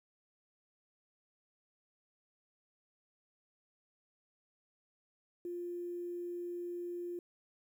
sine tone, 350 Hz, F4, 4 cents sharp, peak -38 dBFS, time 5.45-7.19 s, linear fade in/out 2 ms, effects 11-bit

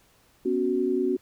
sine chord, B suspended second, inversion none, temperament equal, 246.9 / 277.2 / 370 Hz, B3 / C#4 / F#4, 0 / 0 / 0 cents, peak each -29 / -28 / -24 dBFS, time 0.45-1.17 s, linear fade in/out 10 ms, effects pink hiss -61 dBFS RMS until 1.21 s

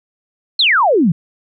sine exponential sweep, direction down, 4363 to 149.1 Hz, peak -9 dBFS, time 0.59-1.12 s, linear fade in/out 5 ms, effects none

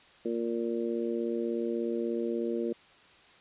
harmonic tone, 116.54 Hz, A#2, in tune, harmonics 2 / 3 / 4 / 5, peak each -34 / -32 / -34 / -42 dBFS, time 0.25-2.73 s, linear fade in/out 5 ms, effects white hiss -57 dBFS RMS until 3.4 s + resampled to 8000 Hz

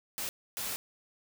white noise bursts at uneven times, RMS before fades -36 dBFS, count 2, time 0.18-0.29 / 0.57-0.76 s, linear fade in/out 0 ms, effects none

